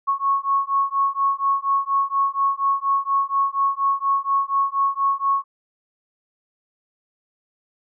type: beating tone pair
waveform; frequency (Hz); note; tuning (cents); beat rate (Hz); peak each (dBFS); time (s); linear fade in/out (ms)
sine; 1100 / 1104.2; C#6 / C#6; -14 / -7; 4.2; -21; 0.07-5.44; 20
effects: none